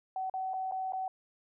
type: tone with dropouts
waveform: sine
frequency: 756 Hz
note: F#5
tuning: 37 cents sharp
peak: -32 dBFS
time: 0.16-1.08 s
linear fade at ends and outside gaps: 2 ms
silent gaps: 0.298-0.339 / 0.535-0.539 / 0.713-0.721 / 0.923-0.933 s
effects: none